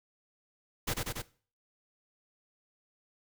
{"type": "noise with echo", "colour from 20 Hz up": "pink", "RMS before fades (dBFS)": -32, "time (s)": [0.87, 0.94], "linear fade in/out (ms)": 10, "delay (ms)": 94, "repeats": 3, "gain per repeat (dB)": -2, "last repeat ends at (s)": 1.222, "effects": ["noise-tail reverb RT60 0.4 s tail -18 dB re dry"]}